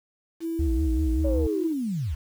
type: tone with pitch glide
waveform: sine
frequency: 329.6 to 318.6 Hz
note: E4 to D#4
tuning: 0 to +41 cents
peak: -26 dBFS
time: 0.4-1.74 s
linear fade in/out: 50 ms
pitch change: -59 cents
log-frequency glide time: 0.64-0.94 s
type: tone with vibrato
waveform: sine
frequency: 65.41 Hz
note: C2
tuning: in tune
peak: -21 dBFS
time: 0.59-1.47 s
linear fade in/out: 5 ms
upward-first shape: sine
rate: 5.2 Hz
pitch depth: 280 cents each way
type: linear sweep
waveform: sine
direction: down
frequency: 573 to 58.27 Hz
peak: -25 dBFS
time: 1.24-2.15 s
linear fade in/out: 10 ms
effects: tanh soft clip ceiling -13 dBFS + 8-bit